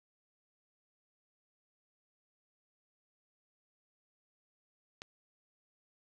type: click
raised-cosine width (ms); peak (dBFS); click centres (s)
0.2; -26; 5.019
effects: none